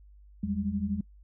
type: tone cluster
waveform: sine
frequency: 83 / 193.2 / 205.3 Hz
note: E2 / G3 / G#3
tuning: +12 / -25 / -20 cents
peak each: -36 / -33 / -30 dBFS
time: 0.43-1.01 s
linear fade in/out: 5 ms
effects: noise-tail reverb RT60 0.1 s tail -25 dB re dry + added 50 Hz sine -51 dBFS peak until 1.23 s